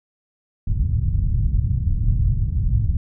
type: low-pass noise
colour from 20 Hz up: white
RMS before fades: -19 dBFS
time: 0.67-2.97 s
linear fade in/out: 5 ms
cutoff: 110 Hz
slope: 24 dB/octave
effects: none